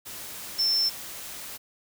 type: tone in noise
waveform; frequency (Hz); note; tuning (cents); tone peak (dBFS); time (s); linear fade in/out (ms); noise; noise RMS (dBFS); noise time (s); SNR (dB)
sine; 5350; E8; +25; -21; 0.58-0.9; 20; white; -39; 0.05-1.58; +15
effects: none